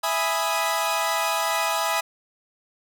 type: chord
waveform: sawtooth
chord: E major seventh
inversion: none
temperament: equal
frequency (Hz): 659.3 / 830.6 / 987.8 / 1244.5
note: E5 / G#5 / B5 / D#6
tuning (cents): 0 / 0 / 0 / 0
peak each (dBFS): -24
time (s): 0.03-2.01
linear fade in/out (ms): 10
effects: none